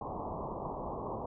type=low-pass noise; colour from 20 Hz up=white; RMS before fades=-39 dBFS; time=0.01-1.26 s; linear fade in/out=5 ms; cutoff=1100 Hz; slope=96 dB/octave; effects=none